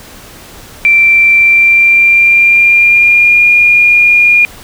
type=tone with pitch glide; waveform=sine; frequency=2349 to 2422 Hz; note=D7 to D#7; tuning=0 to -47 cents; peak=-3 dBFS; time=0.85-4.45 s; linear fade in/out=0 ms; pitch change=+53 cents; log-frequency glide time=1.36-3.47 s; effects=pink hiss -33 dBFS RMS until 4.63 s